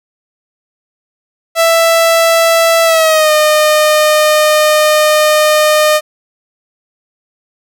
sawtooth tone with pitch glide, 662 to 610.6 Hz, E5 to D#5, +7 to -33 cents, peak -3 dBFS, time 1.55-6.01 s, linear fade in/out 50 ms, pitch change -140 cents, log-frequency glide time 2.84-3.32 s, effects none

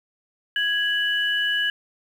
sine tone pair together, 1661.2 / 2960 Hz, G#6 / F#7, 0 / 0 cents, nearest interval minor seventh, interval 1000 cents, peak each -22 / -24 dBFS, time 0.56-1.7 s, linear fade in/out 2 ms, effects 8-bit

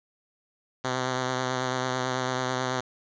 5% pulse tone with vibrato, 128.2 Hz, C3, 35 cents flat, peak -15 dBFS, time 0.84-2.81 s, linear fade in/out 10 ms, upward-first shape triangle, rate 9.1 Hz, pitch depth 27 cents each way, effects resampled to 16000 Hz + 8-bit

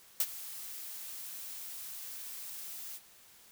blue noise with ADSR envelope, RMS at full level -27 dBFS, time 0.2-3 s, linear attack 3 ms, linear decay 51 ms, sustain -17 dB, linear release 46 ms, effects white hiss -59 dBFS RMS until 3.51 s

